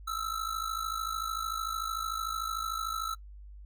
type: ring-modulated tone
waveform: square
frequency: 1318.5 Hz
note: E6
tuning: in tune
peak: -30 dBFS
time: 0.07-3.15 s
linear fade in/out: 10 ms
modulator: 26.7 Hz
effects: noise-tail reverb RT60 0.1 s tail -21 dB re dry + added 50 Hz sine -45 dBFS peak until 3.65 s